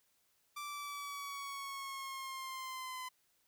sawtooth linear sweep, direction down, 1174.7 to 1016 Hz, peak -38 dBFS, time 0.56-3.09 s, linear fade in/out 10 ms, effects white hiss -75 dBFS RMS until 3.47 s

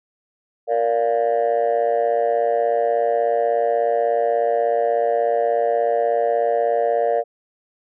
sine chord, Bb major, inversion none, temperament just, 466.2 / 582.7 / 699.2 Hz, Bb4 / D5 / F5, 0 / -14 / +2 cents, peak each -19 dBFS, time 0.67-7.24 s, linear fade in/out 50 ms, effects tanh soft clip ceiling -11 dBFS

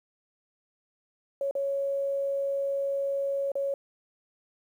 sine tone with dropouts, 554.4 Hz, C#5, in tune, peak -26 dBFS, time 1.41-3.74 s, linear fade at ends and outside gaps 2 ms, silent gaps 1.511-1.552 / 3.518-3.554 s, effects 10-bit

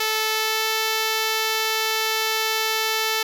5% pulse tone with pitch glide, 437.3 to 440.3 Hz, A4 to A4, -11 to +1 cents, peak -9 dBFS, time 0-3.23 s, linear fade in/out 5 ms, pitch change +12 cents, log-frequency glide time 0.32-0.66 s, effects none

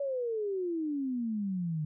sine exponential sweep, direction down, 572 to 149.4 Hz, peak -30 dBFS, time 0-1.85 s, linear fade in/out 5 ms, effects none

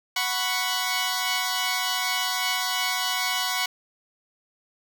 10% pulse chord, F# suspended fourth, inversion none, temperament equal, 740 / 987.8 / 1108.7 Hz, F#5 / B5 / C#6, 0 / 0 / 0 cents, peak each -20 / -20 / -20 dBFS, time 0.16-3.66 s, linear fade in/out 5 ms, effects none

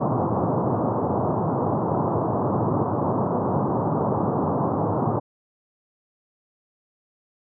pink band-pass noise, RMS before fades -23 dBFS, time 0-5.2 s, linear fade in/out 20 ms, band 100 to 1100 Hz, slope 48 dB/octave, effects none

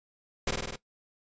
pink noise with echo, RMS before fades -28 dBFS, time 0.47-0.51 s, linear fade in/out 5 ms, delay 50 ms, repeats 5, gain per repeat -2 dB, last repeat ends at 0.76 s, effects noise-tail reverb RT60 0.1 s tail -18 dB re dry + resampled to 16000 Hz

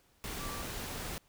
sine tone in noise, 1162 Hz, D6, 19 cents flat, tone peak -44 dBFS, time 0.4-0.62 s, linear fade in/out 0 ms, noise pink, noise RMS -40 dBFS, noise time 0.24-1.18 s, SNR -7 dB, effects pink hiss -68 dBFS RMS until 1.28 s

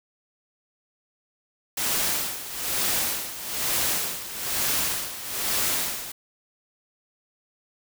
white noise with tremolo, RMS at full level -24 dBFS, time 1.77-6.12 s, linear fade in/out 5 ms, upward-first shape sine, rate 1.1 Hz, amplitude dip 75%, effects none

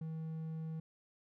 triangle tone, 160 Hz, D#3, 49 cents sharp, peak -37 dBFS, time 0.01-0.8 s, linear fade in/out 5 ms, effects none

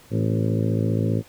harmonic tone with a mistuned harmonic, 55 Hz, A1, in tune, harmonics 2 / 3 / 4 / 5 / 6 / 7 / 8 / 9 / 10, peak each -22 / -26 / -28 / -30 / -32 / -33 / -34 / -35 / -36 dBFS, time 0.1-1.23 s, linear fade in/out 50 ms, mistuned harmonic 5, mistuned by -36 cents, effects pink hiss -51 dBFS RMS until 1.28 s

